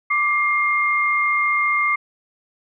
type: tone pair together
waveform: sine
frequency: 1174.7 / 2120 Hz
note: D6 / C7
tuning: 0 / +22 cents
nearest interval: minor seventh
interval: 1022 cents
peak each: -20 / -18 dBFS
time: 0.1-1.96 s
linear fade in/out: 10 ms
effects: none